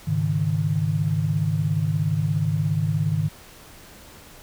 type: chord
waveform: sine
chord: Ab suspended fourth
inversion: none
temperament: equal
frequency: 103.83 / 138.59 / 155.56 Hz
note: Ab2 / Db3 / Eb3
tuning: 0 / 0 / 0 cents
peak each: -25 / -27 / -22 dBFS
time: 0.07-3.29 s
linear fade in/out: 10 ms
effects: pink hiss -46 dBFS RMS until 4.42 s